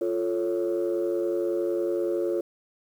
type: chord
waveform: sine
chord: F augmented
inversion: none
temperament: equal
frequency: 349.2 / 440 / 554.4 Hz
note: F4 / A4 / C#5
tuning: 0 / 0 / 0 cents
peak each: -25 / -29 / -29 dBFS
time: 0.01-2.41 s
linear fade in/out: 5 ms
effects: tanh soft clip ceiling -18 dBFS + 9-bit